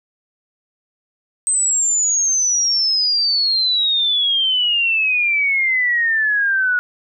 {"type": "exponential sweep", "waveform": "sine", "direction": "down", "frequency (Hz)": [8300, 1450], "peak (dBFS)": -14, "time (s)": [1.47, 6.79], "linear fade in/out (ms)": 0, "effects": []}